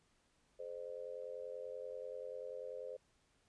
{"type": "tone with amplitude modulation", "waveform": "sine", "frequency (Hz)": 517, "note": "C5", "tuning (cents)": -21, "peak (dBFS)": -39, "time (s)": [0.59, 2.97], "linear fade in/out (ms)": 10, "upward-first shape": "sine", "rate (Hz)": 90.3, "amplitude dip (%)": 100, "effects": ["pink hiss -75 dBFS RMS until 3.48 s", "resampled to 22050 Hz"]}